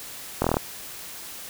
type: slowing click train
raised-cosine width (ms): 1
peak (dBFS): -7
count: 7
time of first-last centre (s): 0.42-0.569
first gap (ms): 23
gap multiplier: 1.03
effects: white hiss -39 dBFS RMS until 1.49 s